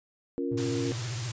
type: chord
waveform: sine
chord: Bb minor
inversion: first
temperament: equal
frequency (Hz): 277.2 / 349.2 / 466.2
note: Db4 / F4 / Bb4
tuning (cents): 0 / 0 / 0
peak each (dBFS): -31 / -33 / -34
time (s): 0.38-0.92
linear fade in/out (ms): 0
type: tone with vibrato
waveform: triangle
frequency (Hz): 118.5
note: A#2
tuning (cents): +29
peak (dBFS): -30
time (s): 0.51-1.32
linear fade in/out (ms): 10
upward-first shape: sine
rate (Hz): 15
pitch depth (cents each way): 150
type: noise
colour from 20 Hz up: white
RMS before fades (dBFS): -37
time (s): 0.57-1.32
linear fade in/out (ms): 10
effects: resampled to 16000 Hz